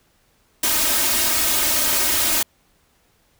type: noise with comb filter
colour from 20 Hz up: white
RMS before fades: -19 dBFS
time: 0.63-2.43 s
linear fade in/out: 5 ms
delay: 3.2 ms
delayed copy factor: +1
effects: pink hiss -61 dBFS RMS until 3.39 s